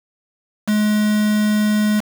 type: tone with quantisation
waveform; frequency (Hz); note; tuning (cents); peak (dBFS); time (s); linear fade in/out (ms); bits
triangle; 211.4; G#3; +31; -12; 0.67-2.01; 20; 4
effects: none